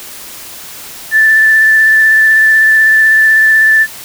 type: tone with vibrato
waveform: sine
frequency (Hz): 1760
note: A6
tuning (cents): 0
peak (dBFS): -4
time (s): 1.11-3.87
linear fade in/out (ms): 50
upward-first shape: sine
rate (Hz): 16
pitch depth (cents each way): 14
effects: white hiss -29 dBFS RMS until 4.04 s